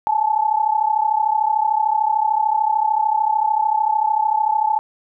sine tone pair together, 847.6 / 881 Hz, G#5 / A5, +35 / +2 cents, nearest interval minor second, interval 67 cents, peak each -18 dBFS, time 0.07-4.79 s, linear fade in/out 0 ms, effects none

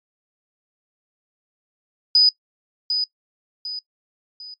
sine tone with echo, 4978 Hz, D#8, in tune, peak -10 dBFS, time 2.15-2.29 s, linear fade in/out 2 ms, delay 750 ms, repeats 3, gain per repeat -8 dB, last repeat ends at 4.54 s, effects noise-tail reverb RT60 0.1 s tail -22 dB re dry + MP3 64 kbps

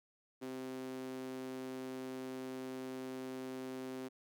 sawtooth tone with high-pass filter, 130 Hz, C3, 11 cents flat, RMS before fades -44 dBFS, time 0.41-4.09 s, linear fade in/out 20 ms, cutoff 310 Hz, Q 6.7, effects none

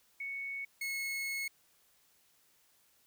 sine / 40% pulse tone pair in turn, 2217 / 2183 Hz, C#7 / C#7, 0 / -27 cents, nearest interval unison, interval 27 cents, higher first, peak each -37 / -34 dBFS, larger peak second, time 0.2-0.65 / 0.81-1.48 s, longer second, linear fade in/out 5 ms, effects white hiss -69 dBFS RMS until 3.06 s

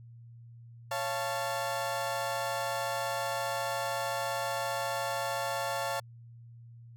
30% pulse chord, Db augmented, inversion none, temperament equal with one note detuned, 554.4 / 688 / 880 Hz, Db5 / F5 / A5, 0 / -26 / 0 cents, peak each -33 / -33 / -33 dBFS, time 0.91-6 s, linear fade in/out 5 ms, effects added 117 Hz sine -48 dBFS peak until 6.96 s

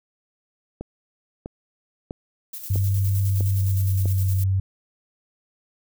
click train, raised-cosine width 2 ms, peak -18 dBFS, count 6, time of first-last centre 0.81-4.057 s, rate 1.54 Hz
violet noise with tremolo, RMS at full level -34 dBFS, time 2.53-4.44 s, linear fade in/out 5 ms, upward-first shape square, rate 9.7 Hz, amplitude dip 45%
sine tone with pitch glide, 98 to 95.6 Hz, G2 to G2, 0 to -43 cents, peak -18 dBFS, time 2.7-4.6 s, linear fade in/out 5 ms, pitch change -43 cents, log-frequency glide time 3.46-4.12 s
effects none

